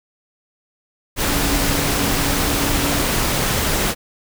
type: tone in noise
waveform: sine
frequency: 283.5 Hz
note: C#4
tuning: 39 cents sharp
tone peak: -26 dBFS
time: 1.25-3.07 s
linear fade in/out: 50 ms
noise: pink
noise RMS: -19 dBFS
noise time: 1.16-3.95 s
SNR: -10 dB
effects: none